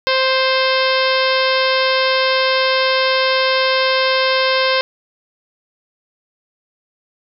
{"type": "harmonic tone", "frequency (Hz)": 524, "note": "C5", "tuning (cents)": 2, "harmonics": [1, 2, 3, 4, 5, 6, 7, 8, 9, 10], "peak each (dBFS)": [-17, -20, -22, -23, -24, -25, -25, -26, -27, -27], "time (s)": [0.07, 4.81], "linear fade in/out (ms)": 0, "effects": []}